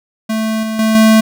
square tone with level steps, 220 Hz, A3, in tune, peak -15 / -18 / -11 / -6 dBFS, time 0.29-1.21 s, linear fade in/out 10 ms, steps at 0.63 / 0.79 / 0.95 s, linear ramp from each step 2 ms, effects none

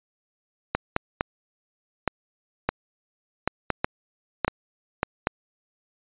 clicks, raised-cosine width 0.5 ms, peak -6 dBFS, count 12, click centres 0.75 / 0.964 / 1.209 / 2.077 / 2.69 / 3.476 / 3.703 / 3.845 / 4.447 / 4.48 / 5.031 / 5.271 s, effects resampled to 8000 Hz

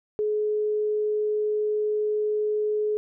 sine tone, 423.7 Hz, G#4, 35 cents sharp, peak -22 dBFS, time 0.19-2.97 s, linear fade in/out 0 ms, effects none

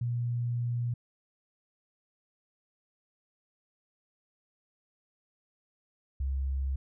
sine tone pair in turn, 120 / 67.35 Hz, B2 / C#2, -49 / -49 cents, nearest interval minor seventh, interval 1000 cents, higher first, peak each -28 dBFS, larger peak neither, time 0.01-0.94 / 6.2-6.76 s, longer first, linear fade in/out 5 ms, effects none

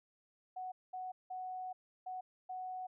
sine tone bursts at uneven times, 741 Hz, F#5, 2 cents sharp, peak -40 dBFS, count 5, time 0.56-0.72 / 0.93-1.12 / 1.3-1.73 / 2.06-2.21 / 2.49-2.87 s, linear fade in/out 10 ms, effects none

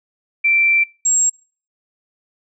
sine tone pair in turn, 2346 / 7561 Hz, D7 / A#8, -2 / +24 cents, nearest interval octave + minor sixth, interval 2026 cents, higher second, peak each -12 dBFS, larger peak neither, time 0.44-0.84 / 1.05-1.3 s, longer first, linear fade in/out 10 ms, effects noise-tail reverb RT60 0.4 s tail -24 dB re dry

